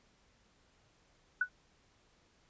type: tone with exponential decay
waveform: sine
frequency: 1480 Hz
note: F#6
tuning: in tune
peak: -24 dBFS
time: 1.41-1.49 s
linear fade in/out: 5 ms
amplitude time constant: 17 ms
effects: pink hiss -69 dBFS RMS until 2.49 s + resampled to 16000 Hz